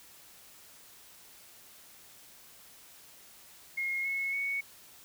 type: tone with pitch steps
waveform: sine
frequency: 2151 / 2186 / 2222 Hz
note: C7 / C#7 / C#7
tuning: +47 / -25 / +4 cents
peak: -30 dBFS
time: 3.77-4.61 s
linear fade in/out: 10 ms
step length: 280 ms
effects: white hiss -55 dBFS RMS until 5.04 s